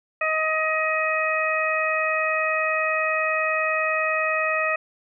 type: harmonic tone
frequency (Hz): 630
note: D#5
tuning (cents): +21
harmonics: 1 / 2 / 3 / 4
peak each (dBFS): -26 / -26 / -26 / -26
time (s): 0.21-4.76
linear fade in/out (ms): 5
effects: none